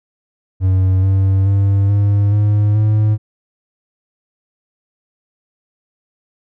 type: tone with pitch steps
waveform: triangle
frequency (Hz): 93.9 / 96.37 / 98.91 / 101.52 / 104.19 / 106.93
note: F#2 / G2 / G2 / G#2 / G#2 / A2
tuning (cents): +26 / -29 / +16 / -39 / +6 / -49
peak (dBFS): -8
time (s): 0.6-3.18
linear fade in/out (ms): 50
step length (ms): 430
effects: none